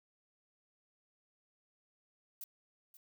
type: noise with echo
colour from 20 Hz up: violet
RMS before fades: -45 dBFS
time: 2.41-2.44 s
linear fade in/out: 2 ms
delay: 530 ms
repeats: 1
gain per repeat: -14 dB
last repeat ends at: 2.97 s
effects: none